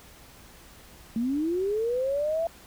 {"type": "linear sweep", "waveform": "sine", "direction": "up", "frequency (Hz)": [219.1, 676], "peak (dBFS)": -24, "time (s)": [1.16, 2.47], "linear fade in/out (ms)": 2, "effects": ["added 60 Hz sine -56 dBFS peak until 2.66 s", "pink hiss -51 dBFS RMS until 2.66 s"]}